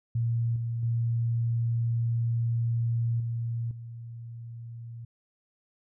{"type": "tone with level steps", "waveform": "sine", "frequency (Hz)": 116.54, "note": "A#2", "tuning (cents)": 0, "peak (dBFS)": [-24, -28, -24, -28, -38], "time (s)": [0.15, 5.05], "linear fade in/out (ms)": 5, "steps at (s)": [0.56, 0.83, 3.2, 3.71], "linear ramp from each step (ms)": 2, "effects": []}